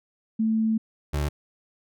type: tone pair in turn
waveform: sine / 30% pulse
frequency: 221.2 / 73.33 Hz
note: A3 / D2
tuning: +9 / -2 cents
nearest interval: octave + perfect fifth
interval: 1911 cents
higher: first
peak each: -20 / -21 dBFS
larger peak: first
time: 0.39-0.78 / 1.13-1.29 s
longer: first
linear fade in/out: 10 ms
effects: none